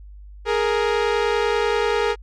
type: tone pair together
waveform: sawtooth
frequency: 416.4 / 466.6 Hz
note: G#4 / A#4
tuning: +5 / +2 cents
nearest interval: major second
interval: 197 cents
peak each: -17 dBFS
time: 0.45-2.16 s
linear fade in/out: 50 ms
effects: added 50 Hz sine -38 dBFS peak until 2.22 s + low-pass 4000 Hz 12 dB/octave